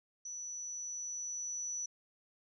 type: tone with level ramp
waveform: sine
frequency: 5930 Hz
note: F#8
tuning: 3 cents sharp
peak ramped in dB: -41 to -36 dBFS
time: 0.25-1.86 s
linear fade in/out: 5 ms
effects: none